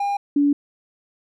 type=tone pair in turn; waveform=triangle / sine; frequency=806 / 286.9 Hz; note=G5 / D4; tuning=+48 / -40 cents; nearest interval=octave + tritone; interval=1788 cents; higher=first; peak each=-18 / -14 dBFS; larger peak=second; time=0-0.17 / 0.36-0.53 s; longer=neither; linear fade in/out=5 ms; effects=none

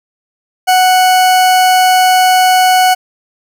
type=tone; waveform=40% pulse; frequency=740 Hz; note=F#5; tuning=in tune; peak=-5 dBFS; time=0.67-2.95 s; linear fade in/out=20 ms; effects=none

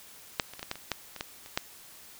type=clicks; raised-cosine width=0.2 ms; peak=-7 / -25 / -23 / -19 / -14 / -25 / -11 / -23 / -15 / -28 / -9 dBFS; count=11; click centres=0.398 / 0.536 / 0.594 / 0.629 / 0.714 / 0.756 / 0.917 / 1.163 / 1.209 / 1.461 / 1.575 s; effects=white hiss -51 dBFS RMS until 2.19 s

